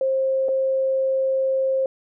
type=tone with dropouts; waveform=sine; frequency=531 Hz; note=C5; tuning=25 cents sharp; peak=-18 dBFS; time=0.01-1.86 s; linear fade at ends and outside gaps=2 ms; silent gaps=0.485-0.489 s; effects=none